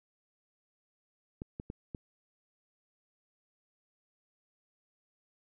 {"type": "clicks", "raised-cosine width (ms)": 3, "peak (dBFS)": -26, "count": 4, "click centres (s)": [1.419, 1.599, 1.701, 1.948], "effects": []}